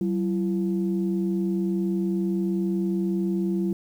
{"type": "tone pair together", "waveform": "sine", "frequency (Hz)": [190, 338.9], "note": ["F#3", "E4"], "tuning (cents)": [46, 48], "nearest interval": "minor seventh", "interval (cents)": 1002, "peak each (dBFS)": [-23, -26], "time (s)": [0.01, 3.73], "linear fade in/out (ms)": 2, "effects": ["tanh soft clip ceiling -15 dBFS", "9-bit"]}